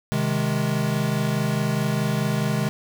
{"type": "chord", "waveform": "square", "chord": "Ab major", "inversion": "first", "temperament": "equal", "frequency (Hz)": [130.81, 155.56, 207.7], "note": ["C3", "Eb3", "Ab3"], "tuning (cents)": [0, 0, 0], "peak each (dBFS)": [-26, -26, -26], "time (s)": [0.12, 2.69], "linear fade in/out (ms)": 0, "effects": ["8-bit"]}